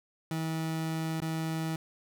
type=tone with dropouts; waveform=30% pulse; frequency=160.8 Hz; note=E3; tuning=43 cents flat; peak=-28 dBFS; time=0.31-1.76 s; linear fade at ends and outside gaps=2 ms; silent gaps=1.203-1.219 s; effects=none